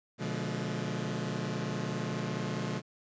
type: chord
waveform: sawtooth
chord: B diminished seventh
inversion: none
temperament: just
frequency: 123.47 / 148.16 / 177.8 / 213.4 Hz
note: B2 / D3 / F3 / Ab3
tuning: 0 / +16 / +31 / +47 cents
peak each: -34 dBFS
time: 0.18-2.82 s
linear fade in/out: 50 ms
effects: resampled to 16000 Hz + 11-bit